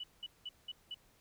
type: tone bursts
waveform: sine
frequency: 2960 Hz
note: F#7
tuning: in tune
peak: -40 dBFS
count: 5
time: 0-0.945 s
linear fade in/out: 5 ms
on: 37 ms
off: 190 ms
effects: pink hiss -68 dBFS RMS until 1.2 s